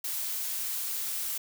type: noise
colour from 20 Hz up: blue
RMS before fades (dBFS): -33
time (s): 0.04-1.38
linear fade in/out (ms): 5
effects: none